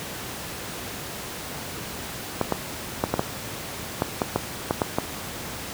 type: clicks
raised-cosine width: 1 ms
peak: -6 dBFS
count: 11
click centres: 2.413 / 2.523 / 3.039 / 3.14 / 3.194 / 4.021 / 4.218 / 4.36 / 4.709 / 4.818 / 4.985 s
effects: pink hiss -34 dBFS RMS until 5.73 s + high-pass 80 Hz 12 dB/octave